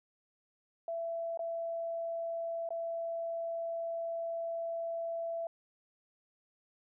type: tone with dropouts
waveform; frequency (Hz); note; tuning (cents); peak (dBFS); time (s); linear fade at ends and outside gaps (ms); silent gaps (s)
sine; 668; E5; +23; -34; 0.88-5.47; 2; 1.374-1.392 / 2.69-2.705
effects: none